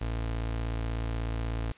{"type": "tone", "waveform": "30% pulse", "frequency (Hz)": 56.4, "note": "A1", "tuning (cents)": 44, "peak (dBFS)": -27, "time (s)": [0.01, 1.72], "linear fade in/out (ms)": 5, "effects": ["white hiss -56 dBFS RMS until 1.77 s", "resampled to 8000 Hz"]}